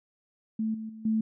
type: tone with level steps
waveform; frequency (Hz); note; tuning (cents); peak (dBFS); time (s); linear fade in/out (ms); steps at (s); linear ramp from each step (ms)
sine; 220; A3; 0; -26 / -34 / -41 / -23; 0.59-1.21; 5; 0.74 / 0.89 / 1.05; 5
effects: none